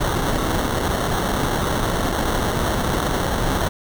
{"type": "noise with sample-and-hold", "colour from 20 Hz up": "pink", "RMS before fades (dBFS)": -21, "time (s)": [0, 3.69], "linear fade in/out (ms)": 10, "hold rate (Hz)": 2450, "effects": []}